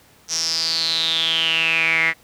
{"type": "tone with band-pass filter sweep", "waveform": "sawtooth", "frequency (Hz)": 163.1, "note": "E3", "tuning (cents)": -18, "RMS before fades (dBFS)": -20, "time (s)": [0.28, 2.14], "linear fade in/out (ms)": 50, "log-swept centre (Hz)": [5900, 2000], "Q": 9.9, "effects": ["pink hiss -52 dBFS RMS until 2.23 s", "high-pass 60 Hz 12 dB/octave"]}